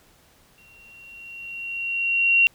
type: tone with exponential growth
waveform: sine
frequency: 2748 Hz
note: F7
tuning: 29 cents flat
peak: -12 dBFS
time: 0.58-2.47 s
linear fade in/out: 0 ms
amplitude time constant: 410 ms
effects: pink hiss -57 dBFS RMS until 2.54 s